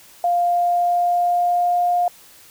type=tone with pitch glide; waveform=sine; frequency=700 to 707.3 Hz; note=F5 to F5; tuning=+4 to +22 cents; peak=-15 dBFS; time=0.24-2.08 s; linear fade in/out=2 ms; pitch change=+18 cents; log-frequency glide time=0.37-1.88 s; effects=white hiss -47 dBFS RMS until 2.5 s